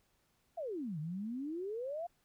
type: exponential two-way sweep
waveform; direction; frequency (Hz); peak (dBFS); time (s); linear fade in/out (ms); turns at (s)
sine; down then up; 714 to 146.83 to 714; -37; 0.57-2.07; 10; 0.99
effects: pink hiss -75 dBFS RMS until 2.24 s